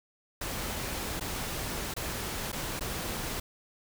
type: noise with dropouts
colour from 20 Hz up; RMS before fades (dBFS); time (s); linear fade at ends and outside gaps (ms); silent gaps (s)
pink; -35; 0.41-3.4; 5; 1.198-1.208 / 1.94-1.964 / 2.519-2.527 / 2.795-2.808
effects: none